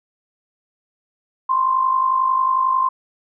sine tone with amplitude modulation, 1046.5 Hz, C6, in tune, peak -12 dBFS, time 1.49-2.89 s, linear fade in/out 10 ms, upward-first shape sine, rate 51.1 Hz, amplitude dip 60%, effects none

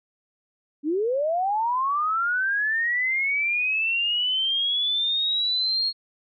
sine linear sweep, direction up, 277.2 to 4301 Hz, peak -21 dBFS, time 0.83-5.93 s, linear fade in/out 50 ms, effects none

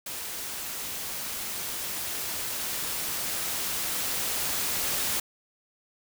white noise with level ramp, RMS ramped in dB -36 to -28 dBFS, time 0.06-5.2 s, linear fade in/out 5 ms, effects none

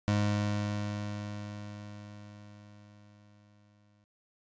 25% pulse tone with exponential decay, 103.6 Hz, G#2, 4 cents flat, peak -21 dBFS, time 0.08-4.04 s, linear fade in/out 0 ms, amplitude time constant 860 ms, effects resampled to 16000 Hz

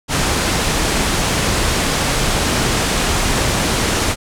pink low-pass noise, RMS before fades -17 dBFS, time 0.08-4.16 s, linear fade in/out 50 ms, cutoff 10000 Hz, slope 24 dB/octave, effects none

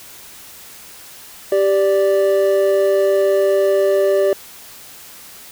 triangle tone pair together, 392 / 586.1 Hz, G4 / D5, 0 / -4 cents, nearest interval perfect fifth, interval 696 cents, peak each -13 dBFS, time 1.52-4.33 s, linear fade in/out 2 ms, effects white hiss -39 dBFS RMS until 5.51 s

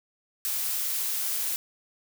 blue noise, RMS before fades -29 dBFS, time 0.45-1.56 s, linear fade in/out 0 ms, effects none

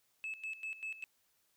sine tone with tremolo, 2607 Hz, E7, 20 cents flat, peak -36 dBFS, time 0.24-1.04 s, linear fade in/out 0 ms, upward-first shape square, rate 5.1 Hz, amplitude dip 80%, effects tanh soft clip ceiling -36 dBFS + white hiss -75 dBFS RMS until 1.56 s

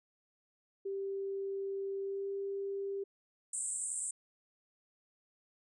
sine tone with pitch glide, 392 to 395.2 Hz, G4 to G4, 0 to +14 cents, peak -35 dBFS, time 0.85-3.04 s, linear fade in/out 10 ms, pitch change +14 cents, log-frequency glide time 2.02-2.29 s
white band-pass noise, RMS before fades -38 dBFS, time 3.53-4.11 s, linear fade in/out 5 ms, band 7700 to 8900 Hz, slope 96 dB/octave
effects none

